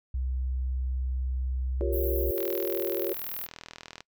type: tone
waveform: sine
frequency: 64 Hz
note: C2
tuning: 38 cents flat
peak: -27 dBFS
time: 0.14-2.31 s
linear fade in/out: 5 ms
type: chord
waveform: sine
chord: G half-diminished seventh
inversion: third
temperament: equal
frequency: 349.2 / 392 / 466.2 / 554.4 Hz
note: F4 / G4 / Bb4 / Db5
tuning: 0 / 0 / 0 / 0 cents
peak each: -32 / -32 / -35 / -34 dBFS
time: 1.81-3.13 s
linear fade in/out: 0 ms
type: high-pass noise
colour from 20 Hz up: pink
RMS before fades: -36 dBFS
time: 1.92-3.47 s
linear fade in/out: 20 ms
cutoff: 12000 Hz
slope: 96 dB/octave
type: click train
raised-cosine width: 0.2 ms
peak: -23 dBFS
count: 67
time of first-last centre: 2.38-4.006 s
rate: 40.6 Hz
effects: noise-tail reverb RT60 0.1 s tail -25 dB re dry